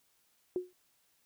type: tone with exponential decay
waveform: sine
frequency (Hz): 362.8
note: F#4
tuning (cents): -34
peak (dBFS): -27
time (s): 0.56-0.73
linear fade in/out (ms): 1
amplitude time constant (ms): 35
effects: white hiss -72 dBFS RMS until 1.25 s